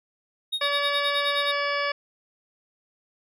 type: tone with tremolo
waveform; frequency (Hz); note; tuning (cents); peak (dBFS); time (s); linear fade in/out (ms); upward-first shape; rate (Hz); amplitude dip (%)
triangle; 3729; A#7; 0; -22; 0.52-1.52; 10; sine; 9.5; 90
type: harmonic tone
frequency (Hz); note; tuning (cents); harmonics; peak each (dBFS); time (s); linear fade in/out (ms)
572; D5; -46; 1 / 2 / 3 / 4 / 5 / 6 / 8 / 9; -29 / -29 / -30 / -31 / -37 / -38 / -39 / -38; 0.61-1.92; 5
effects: none